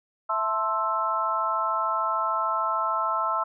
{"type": "harmonic tone with a mistuned harmonic", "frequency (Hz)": 220, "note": "A3", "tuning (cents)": 0, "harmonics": [3, 4, 5, 6], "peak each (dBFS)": [-32, -31, -28, -26], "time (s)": [0.29, 3.44], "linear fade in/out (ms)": 10, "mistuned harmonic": 5, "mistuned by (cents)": -75, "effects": []}